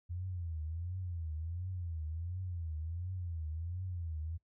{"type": "tone with vibrato", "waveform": "sine", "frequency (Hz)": 84.9, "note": "F2", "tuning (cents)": -48, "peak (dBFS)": -37, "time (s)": [0.09, 4.38], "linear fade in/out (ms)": 20, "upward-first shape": "triangle", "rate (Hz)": 1.4, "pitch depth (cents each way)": 180, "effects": ["noise-tail reverb RT60 0.1 s tail -19 dB re dry"]}